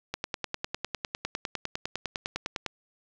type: click train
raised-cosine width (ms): 0.2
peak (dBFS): -13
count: 26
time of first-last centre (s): 0.14-2.663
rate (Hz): 9.91
effects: low-pass 7000 Hz 12 dB/octave + 8-bit